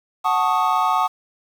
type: chord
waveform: triangle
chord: D# half-diminished seventh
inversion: first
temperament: equal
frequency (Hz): 740 / 880 / 1108.7 / 1244.5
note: F#5 / A5 / C#6 / D#6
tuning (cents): 0 / 0 / 0 / 0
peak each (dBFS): -20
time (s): 0.24-1.08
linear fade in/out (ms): 20
effects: 7-bit